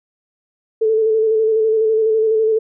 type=tone with vibrato; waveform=sine; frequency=440 Hz; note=A4; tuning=in tune; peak=-12 dBFS; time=0.81-2.59 s; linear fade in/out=10 ms; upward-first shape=square; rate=12 Hz; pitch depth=24 cents each way; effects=none